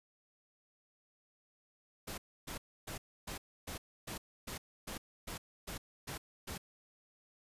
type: noise bursts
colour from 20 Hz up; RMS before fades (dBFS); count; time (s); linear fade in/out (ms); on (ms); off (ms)
pink; -43; 12; 2.07-6.58; 10; 110; 290
effects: resampled to 32000 Hz